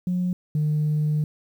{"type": "tone pair in turn", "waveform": "sine", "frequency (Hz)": [180.1, 151.45], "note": ["F#3", "D#3"], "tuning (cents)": [-46, -46], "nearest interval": "minor third", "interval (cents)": 300, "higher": "first", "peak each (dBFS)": [-20, -18], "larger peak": "second", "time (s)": [[0.07, 0.33], [0.55, 1.24]], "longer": "second", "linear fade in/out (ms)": 2, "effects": ["tanh soft clip ceiling -17 dBFS", "9-bit"]}